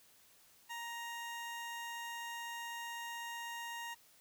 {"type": "tone", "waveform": "20% pulse", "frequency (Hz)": 936, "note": "A#5", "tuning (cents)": 7, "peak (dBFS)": -37, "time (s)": [0.69, 3.95], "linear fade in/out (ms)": 20, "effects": ["white hiss -65 dBFS RMS until 4.2 s"]}